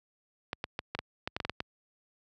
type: clicks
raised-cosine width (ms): 0.3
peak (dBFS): -16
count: 11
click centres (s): 0.531 / 0.641 / 0.791 / 0.95 / 0.99 / 1.275 / 1.365 / 1.402 / 1.45 / 1.496 / 1.604
effects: high-pass 60 Hz 12 dB/octave